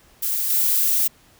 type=noise with level steps; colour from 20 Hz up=violet; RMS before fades=-23 / -19 dBFS; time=0.22-1.08 s; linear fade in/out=10 ms; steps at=0.5 s; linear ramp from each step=2 ms; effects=pink hiss -54 dBFS RMS until 1.39 s